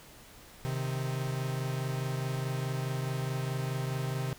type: tone pair together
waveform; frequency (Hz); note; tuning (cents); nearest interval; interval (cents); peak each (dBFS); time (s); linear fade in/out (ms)
45% pulse; 130.81 / 155.56; C3 / D#3; 0 / 0; minor third; 300; -32 / -37; 0.65-4.33; 0
effects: pink hiss -53 dBFS RMS until 4.38 s